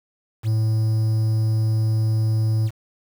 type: tone with quantisation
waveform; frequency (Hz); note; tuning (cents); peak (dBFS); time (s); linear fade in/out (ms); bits
triangle; 110; A2; 0; -15; 0.43-2.71; 50; 7
effects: none